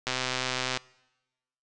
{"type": "click train", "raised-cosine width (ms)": 0.2, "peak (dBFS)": -11, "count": 91, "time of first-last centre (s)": [0.07, 0.773], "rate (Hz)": 128, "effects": ["noise-tail reverb RT60 1.0 s tail -23 dB re dry", "resampled to 22050 Hz"]}